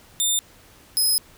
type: tone pair in turn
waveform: 15% pulse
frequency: 3600 / 5091 Hz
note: A7 / D#8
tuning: +39 / +39 cents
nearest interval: tritone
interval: 600 cents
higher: second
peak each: -12 / -12 dBFS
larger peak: neither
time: 0.2-0.39 / 0.97-1.18 s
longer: second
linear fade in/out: 0 ms
effects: pink hiss -51 dBFS RMS until 1.37 s